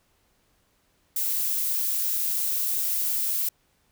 violet noise, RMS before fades -26 dBFS, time 1.16-3.49 s, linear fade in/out 5 ms, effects pink hiss -67 dBFS RMS until 3.91 s

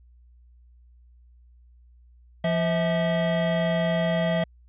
square tone pair together, 171.8 / 648.6 Hz, F3 / E5, -28 / -28 cents, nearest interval octave + major seventh, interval 2300 cents, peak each -25 dBFS, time 2.44-4.44 s, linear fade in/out 5 ms, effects added 60 Hz sine -51 dBFS peak until 4.68 s + resampled to 8000 Hz

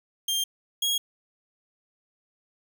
sawtooth tone pair in turn, 3194 / 3295 Hz, G7 / G#7, +32 / -14 cents, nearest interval minor second, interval 54 cents, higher second, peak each -21 / -20 dBFS, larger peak second, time 0.28-0.44 / 0.82-0.98 s, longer neither, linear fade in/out 5 ms, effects none

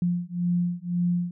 sine beating tone pair, 174.61 / 176.51 Hz, F3 / F3, 0 / +19 cents, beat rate 1.9 Hz, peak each -26 dBFS, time 0.02-1.31 s, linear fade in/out 2 ms, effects none

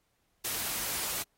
white noise, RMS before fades -34 dBFS, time 0.44-1.23 s, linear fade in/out 10 ms, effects pink hiss -75 dBFS RMS until 1.37 s + AAC 48 kbps

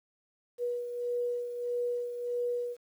sine beating tone pair, 484.2 / 485.8 Hz, B4 / B4, -34 / -29 cents, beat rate 1.6 Hz, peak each -31 / -39 dBFS, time 0.58-2.77 s, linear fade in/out 50 ms, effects 10-bit

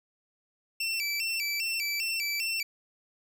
25% pulse tone with vibrato, 2500 Hz, D#7, 8 cents sharp, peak -25 dBFS, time 0.8-2.63 s, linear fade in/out 5 ms, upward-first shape square, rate 2.5 Hz, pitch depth 130 cents each way, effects none

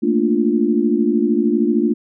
sine chord, Bb major seventh, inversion third, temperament equal, 220 / 233.1 / 293.7 / 349.2 Hz, A3 / Bb3 / D4 / F4, 0 / 0 / 0 / 0 cents, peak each -19 dBFS, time 0.02-1.94 s, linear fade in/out 20 ms, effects none

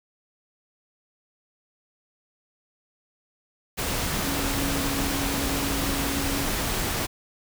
sine tone in noise, 277.2 Hz, C#4, in tune, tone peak -30 dBFS, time 4.24-6.46 s, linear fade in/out 20 ms, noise pink, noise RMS -27 dBFS, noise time 3.77-7.07 s, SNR -6 dB, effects none

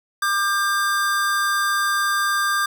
square tone pair together, 1194 / 1593.8 Hz, D6 / G6, +28 / +28 cents, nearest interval perfect fourth, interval 500 cents, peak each -22 dBFS, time 0.22-2.66 s, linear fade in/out 5 ms, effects none

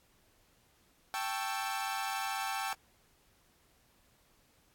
sawtooth chord, A dominant seventh, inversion third, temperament equal with one note detuned, 784 / 880 / 1108.7 / 1326.1 Hz, G5 / A5 / C#6 / E6, 0 / 0 / 0 / +10 cents, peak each -33 / -36 / -39 / -37 dBFS, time 1.14-2.73 s, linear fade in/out 0 ms, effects pink hiss -68 dBFS RMS until 4.74 s + AAC 64 kbps

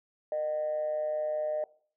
sine tone with amplitude modulation, 611 Hz, D#5, 32 cents flat, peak -25 dBFS, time 0.32-1.64 s, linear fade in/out 2 ms, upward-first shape sine, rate 145 Hz, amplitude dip 55%, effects noise-tail reverb RT60 0.5 s tail -21 dB re dry + tanh soft clip ceiling -23 dBFS

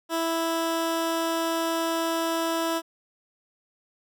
15% pulse tone, 329.6 Hz, E4, in tune, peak -18 dBFS, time 0.09-2.82 s, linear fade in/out 50 ms, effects none

